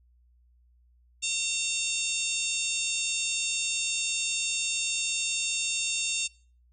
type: harmonic tone with a mistuned harmonic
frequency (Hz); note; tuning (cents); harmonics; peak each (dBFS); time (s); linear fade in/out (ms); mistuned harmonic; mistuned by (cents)
909; A#5; -44; 3 / 4 / 5 / 6 / 7 / 8 / 9 / 10; -32 / -33 / -41 / -40 / -37 / -33 / -37 / -44; 1.22-6.28; 20; 7; +28
effects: noise-tail reverb RT60 0.4 s tail -22 dB re dry + added 60 Hz sine -59 dBFS peak until 6.72 s